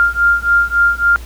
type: beating tone pair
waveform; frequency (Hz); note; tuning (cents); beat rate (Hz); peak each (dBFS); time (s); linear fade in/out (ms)
sine; 1396.9 / 1400.5; F6 / F6; 0 / +4; 3.6; -13; 0-1.16; 0
effects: added 60 Hz sine -28 dBFS peak until 1.25 s + pink hiss -39 dBFS RMS until 1.25 s